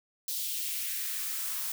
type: noise with high-pass filter sweep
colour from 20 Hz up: blue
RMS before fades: -34 dBFS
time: 0.28-1.72 s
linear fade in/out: 2 ms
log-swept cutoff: 3900 to 840 Hz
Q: 1.7
effects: none